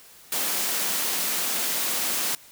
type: high-pass noise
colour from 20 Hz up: white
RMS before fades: -26 dBFS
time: 0.32-2.35 s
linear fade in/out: 2 ms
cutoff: 160 Hz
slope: 96 dB/octave
effects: white hiss -50 dBFS RMS until 2.51 s